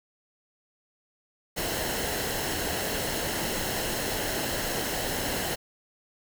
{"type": "noise with comb filter", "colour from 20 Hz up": "pink", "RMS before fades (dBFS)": -30, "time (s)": [1.56, 5.56], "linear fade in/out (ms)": 20, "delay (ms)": 0.84, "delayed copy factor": -0.5, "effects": []}